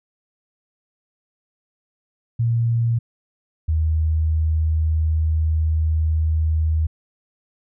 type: tone pair in turn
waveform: sine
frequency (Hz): 116.54 / 79.02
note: A#2 / D#2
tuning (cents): 0 / +27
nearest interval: perfect fifth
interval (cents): 673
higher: first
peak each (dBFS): -16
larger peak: neither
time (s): 2.39-2.99 / 3.68-6.87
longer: second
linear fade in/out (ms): 10
effects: none

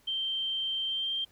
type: tone with pitch glide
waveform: sine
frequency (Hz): 3136 to 3167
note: G7 to G7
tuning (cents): 0 to +17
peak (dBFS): -29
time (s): 0.07-1.25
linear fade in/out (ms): 10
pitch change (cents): +17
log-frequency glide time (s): 0.87-1.11
effects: pink hiss -64 dBFS RMS until 1.31 s

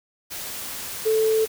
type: tone in noise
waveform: sine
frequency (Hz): 439.8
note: A4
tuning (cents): -1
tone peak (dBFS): -17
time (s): 1.05-1.46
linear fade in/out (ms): 20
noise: white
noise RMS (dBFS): -33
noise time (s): 0.3-1.48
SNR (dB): +13
effects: none

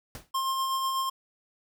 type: noise with exponential decay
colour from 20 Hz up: pink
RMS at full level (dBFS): -38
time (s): 0.15-0.31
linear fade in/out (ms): 1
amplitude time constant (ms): 34
type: tone with tremolo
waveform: square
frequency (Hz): 1062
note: C6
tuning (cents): +25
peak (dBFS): -26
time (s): 0.34-1.1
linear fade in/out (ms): 10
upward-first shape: sine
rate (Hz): 8.1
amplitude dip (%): 30
effects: none

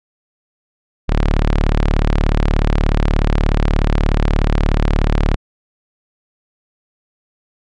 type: tone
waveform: sawtooth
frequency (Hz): 36.71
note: D1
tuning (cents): 0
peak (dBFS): -8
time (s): 1.08-5.36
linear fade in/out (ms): 20
effects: low-pass 4000 Hz 12 dB/octave

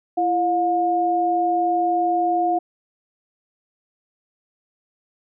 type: tone pair together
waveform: sine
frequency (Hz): 338 / 715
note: E4 / F5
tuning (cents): +43 / +41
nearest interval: octave + minor second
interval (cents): 1298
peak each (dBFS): -23 / -18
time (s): 0.17-2.59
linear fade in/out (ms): 10
effects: none

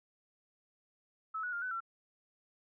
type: tone with pitch steps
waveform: sine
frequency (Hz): 1300 / 1467 / 1402 / 1503 / 1352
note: E6 / F#6 / F6 / F#6 / E6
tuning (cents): -24 / -15 / +6 / +27 / +43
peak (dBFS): -35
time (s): 1.34-1.805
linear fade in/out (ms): 10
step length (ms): 93
effects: none

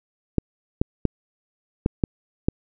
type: clicks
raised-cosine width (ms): 3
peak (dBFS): -5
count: 6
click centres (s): 0.383 / 0.815 / 1.053 / 1.861 / 2.038 / 2.485
effects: none

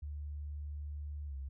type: tone with pitch glide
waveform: sine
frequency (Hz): 73.42 to 67.72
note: D2 to C#2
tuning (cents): 0 to -40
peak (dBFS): -39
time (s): 0.02-1.49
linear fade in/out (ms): 10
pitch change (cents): -140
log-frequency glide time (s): 1.27-1.35
effects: none

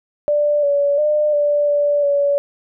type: tone with pitch steps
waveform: sine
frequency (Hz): 589 / 570 / 601 / 585 / 581 / 569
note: D5 / C#5 / D5 / D5 / D5 / C#5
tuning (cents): +5 / +48 / +40 / -7 / -19 / +45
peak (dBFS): -13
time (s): 0.28-2.38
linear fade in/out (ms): 0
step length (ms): 350
effects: none

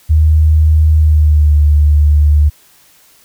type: tone with pitch glide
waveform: sine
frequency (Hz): 77.78 to 74.22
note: D#2 to D2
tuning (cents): 0 to +19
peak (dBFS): -5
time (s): 0.09-2.5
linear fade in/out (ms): 20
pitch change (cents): -81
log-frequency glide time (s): 0.97-1.54
effects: white hiss -47 dBFS RMS until 3.24 s

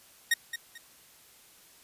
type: tone with echo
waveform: sawtooth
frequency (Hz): 1864.7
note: A#6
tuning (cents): 0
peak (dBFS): -18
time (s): 0.31-0.34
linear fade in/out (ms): 5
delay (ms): 220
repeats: 2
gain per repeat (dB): -11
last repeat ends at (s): 0.78
effects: white hiss -57 dBFS RMS until 1.83 s + resampled to 32000 Hz

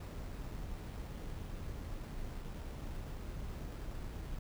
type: noise with sample-and-hold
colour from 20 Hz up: brown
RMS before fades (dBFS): -43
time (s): 0-4.39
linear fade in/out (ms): 5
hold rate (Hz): 6300
effects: none

